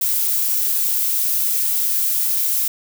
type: noise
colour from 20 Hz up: violet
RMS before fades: -19 dBFS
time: 0.01-2.68 s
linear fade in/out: 5 ms
effects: none